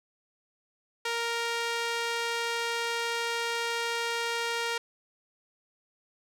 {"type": "tone with band-pass filter", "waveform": "sawtooth", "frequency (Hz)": 466.2, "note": "A#4", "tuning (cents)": 0, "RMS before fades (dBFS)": -31, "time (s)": [1.05, 4.78], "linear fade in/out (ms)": 5, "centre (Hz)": 2800, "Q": 0.55, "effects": []}